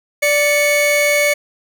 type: tone pair together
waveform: 45% pulse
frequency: 585 / 2214 Hz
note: D5 / C#7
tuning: -7 / -3 cents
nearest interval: octave + major seventh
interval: 2304 cents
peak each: -15 dBFS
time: 0.22-1.34 s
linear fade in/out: 10 ms
effects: none